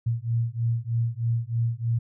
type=beating tone pair; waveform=sine; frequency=114.8 / 118 Hz; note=A#2 / A#2; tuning=-26 / +22 cents; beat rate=3.2 Hz; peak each=-26 dBFS; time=0.06-1.99 s; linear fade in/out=10 ms; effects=none